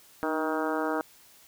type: harmonic tone with a mistuned harmonic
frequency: 158 Hz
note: D#3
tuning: 27 cents sharp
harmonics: 2 / 3 / 4 / 5 / 6 / 7 / 8 / 9 / 10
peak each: -31 / -33 / -34 / -36 / -36 / -40 / -37 / -38 / -41 dBFS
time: 0.23-1.01 s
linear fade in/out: 0 ms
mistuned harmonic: 2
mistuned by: -41 cents
effects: white hiss -56 dBFS RMS until 1.47 s